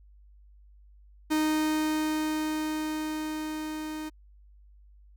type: tone with level ramp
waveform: 45% pulse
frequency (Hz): 309.5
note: D#4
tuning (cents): -9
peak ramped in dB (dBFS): -23 to -34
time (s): 1.3-4.1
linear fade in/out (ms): 20
effects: added 50 Hz sine -52 dBFS peak until 5.16 s